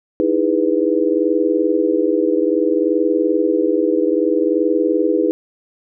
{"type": "chord", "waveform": "sine", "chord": "E major seventh", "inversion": "third", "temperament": "just", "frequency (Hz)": [309, 329.6, 412, 494.4], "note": ["D#4", "E4", "G#4", "B4"], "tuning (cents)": [-12, 0, -14, 2], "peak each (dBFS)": -19, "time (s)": [0.2, 5.31], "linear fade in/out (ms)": 0, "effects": []}